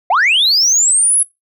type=linear sweep; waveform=sine; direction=up; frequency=641 to 10900 Hz; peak=-7 dBFS; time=0.1-1.23 s; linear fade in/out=5 ms; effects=noise-tail reverb RT60 0.2 s tail -23 dB re dry + tanh soft clip ceiling -7 dBFS